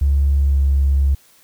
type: tone with pitch glide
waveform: triangle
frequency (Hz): 70 to 68.92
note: C#2 to C#2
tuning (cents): +18 to -9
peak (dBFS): -8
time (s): 0.01-1.15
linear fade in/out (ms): 10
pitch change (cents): -27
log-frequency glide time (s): 0.39-0.57
effects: tanh soft clip ceiling -10 dBFS + white hiss -52 dBFS RMS until 1.43 s